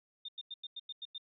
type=tone bursts; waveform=sine; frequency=3633 Hz; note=A#7; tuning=45 cents flat; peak=-40 dBFS; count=8; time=0.25-1.181 s; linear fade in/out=5 ms; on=35 ms; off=93 ms; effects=none